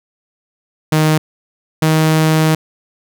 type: tone pair in turn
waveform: sawtooth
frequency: 155.56 / 157.64 Hz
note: D#3 / D#3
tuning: 0 / +23 cents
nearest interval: unison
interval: 23 cents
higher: second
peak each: -6 dBFS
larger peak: neither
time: 0.92-1.18 / 1.82-2.55 s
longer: second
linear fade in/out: 5 ms
effects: none